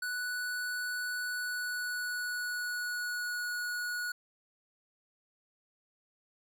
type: tone with pitch glide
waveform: square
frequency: 1480 to 1458.8 Hz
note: F#6 to F#6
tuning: 0 to -25 cents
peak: -34 dBFS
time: 0.02-4.12 s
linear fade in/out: 5 ms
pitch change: -25 cents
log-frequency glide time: 1.24-3.52 s
effects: none